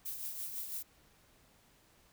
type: noise with tremolo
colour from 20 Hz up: violet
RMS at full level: -39 dBFS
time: 0.05-0.83 s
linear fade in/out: 10 ms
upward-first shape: triangle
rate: 6 Hz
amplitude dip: 55%
effects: pink hiss -66 dBFS RMS until 2.12 s